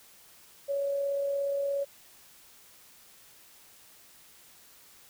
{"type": "tone with amplitude modulation", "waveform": "sine", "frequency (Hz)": 560, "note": "C#5", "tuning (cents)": 18, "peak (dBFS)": -26, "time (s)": [0.68, 1.85], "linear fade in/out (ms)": 20, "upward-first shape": "sine", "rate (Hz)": 37, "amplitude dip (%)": 25, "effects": ["white hiss -56 dBFS RMS until 5.09 s"]}